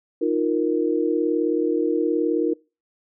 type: chord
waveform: sine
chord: Eb suspended second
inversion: none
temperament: just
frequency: 311.1 / 350 / 466.7 Hz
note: Eb4 / F4 / Bb4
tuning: 0 / +4 / +2 cents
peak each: -23 dBFS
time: 0.21-2.54 s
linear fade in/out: 10 ms
effects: noise-tail reverb RT60 0.3 s tail -24 dB re dry